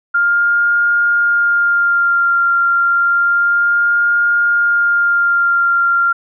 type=tone with vibrato; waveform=sine; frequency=1400 Hz; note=F6; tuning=4 cents sharp; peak=-10 dBFS; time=0.14-6.13 s; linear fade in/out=10 ms; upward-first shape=sine; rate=0.3 Hz; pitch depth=17 cents each way; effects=none